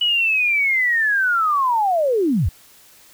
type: linear sweep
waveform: sine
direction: down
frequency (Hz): 2960 to 59.1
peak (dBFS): -15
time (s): 0.01-2.49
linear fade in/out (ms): 5
effects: white hiss -49 dBFS RMS until 3.13 s